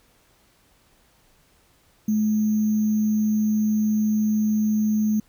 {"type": "tone with sample-and-hold", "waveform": "sine", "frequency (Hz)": 213.8, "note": "A3", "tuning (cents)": -49, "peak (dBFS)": -18, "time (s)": [2.08, 5.2], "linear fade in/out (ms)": 5, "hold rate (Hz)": 6300, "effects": ["pink hiss -60 dBFS RMS until 5.28 s"]}